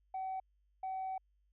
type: tone bursts at uneven times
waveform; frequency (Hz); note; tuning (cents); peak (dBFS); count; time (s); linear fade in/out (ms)
sine; 759; F#5; +44; -35; 2; 0.14-0.4 / 0.83-1.18; 5
effects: tanh soft clip ceiling -34 dBFS + added 50 Hz sine -70 dBFS peak until 1.52 s